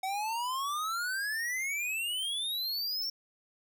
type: exponential sweep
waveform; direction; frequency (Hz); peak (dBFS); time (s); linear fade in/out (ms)
square; up; 748 to 5540; -32; 0.03-3.1; 5
effects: none